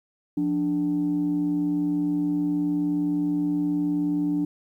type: tone pair together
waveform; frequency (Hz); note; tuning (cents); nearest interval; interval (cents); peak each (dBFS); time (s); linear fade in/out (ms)
sine; 174.31 / 293.5; F3 / D4; -3 / -1; major sixth; 902; -28 / -21; 0.37-4.45; 5
effects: tanh soft clip ceiling -17 dBFS + 10-bit